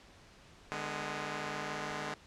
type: chord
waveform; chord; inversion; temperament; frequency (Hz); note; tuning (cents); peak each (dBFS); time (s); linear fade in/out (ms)
5% pulse; G# diminished; second; just; 149.51 / 207.7 / 249.2; D3 / G#3 / B3; +31 / 0 / +16; -29 / -29 / -34; 0.72-2.14; 0
effects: pink hiss -58 dBFS RMS until 2.26 s + low-pass 6000 Hz 12 dB/octave